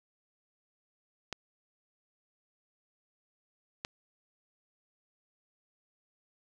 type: clicks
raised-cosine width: 0.2 ms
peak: -18 dBFS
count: 2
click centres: 1.327 / 3.849 s
effects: none